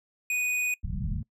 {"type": "tone", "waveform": "square", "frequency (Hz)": 2481, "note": "D#7", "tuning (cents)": -6, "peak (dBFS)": -26, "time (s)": [0.3, 0.74], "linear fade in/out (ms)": 2}
{"type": "low-pass noise", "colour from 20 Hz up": "pink", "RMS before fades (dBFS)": -31, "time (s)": [0.83, 1.23], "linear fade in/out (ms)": 10, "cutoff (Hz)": 220, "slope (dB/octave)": 96}
{"effects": ["noise-tail reverb RT60 0.1 s tail -21 dB re dry", "low-pass 12000 Hz 12 dB/octave"]}